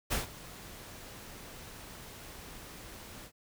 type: noise with ADSR envelope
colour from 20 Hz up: pink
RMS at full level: -30 dBFS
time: 0.1-3.32 s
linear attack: 23 ms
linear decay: 140 ms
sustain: -18 dB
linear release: 75 ms
effects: none